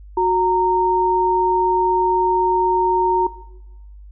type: tone pair together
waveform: sine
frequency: 366.7 / 924 Hz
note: F#4 / A#5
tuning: -15 / -16 cents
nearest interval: octave + major third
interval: 1599 cents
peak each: -18 / -17 dBFS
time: 0.17-3.27 s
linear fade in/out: 5 ms
effects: noise-tail reverb RT60 1.0 s tail -17 dB re dry + added 50 Hz sine -37 dBFS peak until 4.11 s